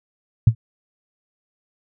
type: tone with exponential decay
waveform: sine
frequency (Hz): 112.3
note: A2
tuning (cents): +36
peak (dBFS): -4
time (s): 0.47-0.55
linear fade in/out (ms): 5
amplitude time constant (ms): 17
effects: none